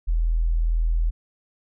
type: tone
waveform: sine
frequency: 41.08 Hz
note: E1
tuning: 5 cents flat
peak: -18 dBFS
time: 0.07-1.11 s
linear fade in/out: 20 ms
effects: none